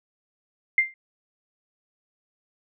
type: tone with exponential decay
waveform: sine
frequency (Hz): 2097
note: C7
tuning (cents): +3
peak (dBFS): -12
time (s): 0.78-0.94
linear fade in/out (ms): 2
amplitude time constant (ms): 34
effects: none